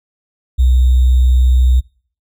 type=tone with sample-and-hold; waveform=sine; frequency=63 Hz; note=B1; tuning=35 cents sharp; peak=-7 dBFS; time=0.58-1.81 s; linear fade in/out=20 ms; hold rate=3675 Hz; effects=noise-tail reverb RT60 0.5 s tail -25 dB re dry